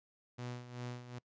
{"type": "tone with tremolo", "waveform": "sawtooth", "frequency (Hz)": 122.8, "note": "B2", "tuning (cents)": -9, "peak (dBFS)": -36, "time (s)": [0.38, 1.19], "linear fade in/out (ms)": 10, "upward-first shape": "sine", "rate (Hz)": 2.6, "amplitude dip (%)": 70, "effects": ["noise-tail reverb RT60 0.1 s tail -24 dB re dry", "resampled to 16000 Hz"]}